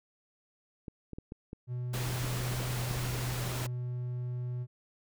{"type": "clicks", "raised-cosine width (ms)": 3, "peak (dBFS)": -28, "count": 9, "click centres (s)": [0.882, 1.133, 1.185, 1.321, 1.531, 2.247, 2.403, 2.707, 2.911]}
{"type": "tone", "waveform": "triangle", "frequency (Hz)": 123.47, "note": "B2", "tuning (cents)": 0, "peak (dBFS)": -31, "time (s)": [1.67, 4.67], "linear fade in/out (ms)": 50}
{"type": "noise", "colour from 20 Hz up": "pink", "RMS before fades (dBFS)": -38, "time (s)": [1.93, 3.67], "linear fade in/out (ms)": 10}
{"effects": []}